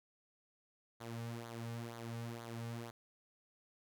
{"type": "tone with flanger", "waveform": "sawtooth", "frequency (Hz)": 116.54, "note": "A#2", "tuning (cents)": 0, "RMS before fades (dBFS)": -45, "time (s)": [1, 2.91], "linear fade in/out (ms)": 10, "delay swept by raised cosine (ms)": [0.37, 3.07], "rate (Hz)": 2.1, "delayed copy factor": -0.65, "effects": []}